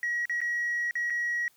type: tone with dropouts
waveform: sine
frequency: 1909 Hz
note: A#6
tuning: 41 cents sharp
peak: -25 dBFS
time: 0.03-1.48 s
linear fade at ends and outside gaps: 1 ms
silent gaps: 0.255-0.296 / 0.405-0.415 / 0.91-0.954 / 1.1-1.104 s
effects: tanh soft clip ceiling -24 dBFS + white hiss -64 dBFS RMS until 1.56 s